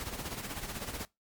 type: noise with tremolo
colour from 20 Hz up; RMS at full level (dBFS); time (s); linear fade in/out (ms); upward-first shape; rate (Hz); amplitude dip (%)
pink; -37; 0-1.05; 0; sine; 16; 60
effects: noise-tail reverb RT60 0.2 s tail -22 dB re dry + MP3 96 kbps